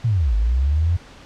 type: linear two-way sweep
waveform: sine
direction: down then up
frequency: 123.2 to 50.2 to 89.1 Hz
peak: -15 dBFS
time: 0.04-0.97 s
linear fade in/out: 10 ms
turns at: 0.35 s
effects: pink hiss -44 dBFS RMS until 1.25 s + low-pass 5000 Hz 12 dB/octave